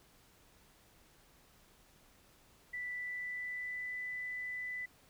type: tone with pitch glide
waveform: sine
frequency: 1975.5 to 1993.8 Hz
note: B6 to B6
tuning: 0 to +16 cents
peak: -38 dBFS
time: 2.73-4.86 s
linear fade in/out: 10 ms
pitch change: +16 cents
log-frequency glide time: 2.89-3.95 s
effects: pink hiss -65 dBFS RMS until 5.09 s